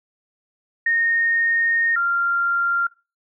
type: tone pair in turn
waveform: sine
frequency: 1846 / 1387.7 Hz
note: A#6 / F6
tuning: -17 / -11 cents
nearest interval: perfect fourth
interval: 494 cents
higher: first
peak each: -16 / -17 dBFS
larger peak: first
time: 0.86-1.96 / 1.96-2.87 s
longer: first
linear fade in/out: 5 ms
effects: noise-tail reverb RT60 0.3 s tail -22 dB re dry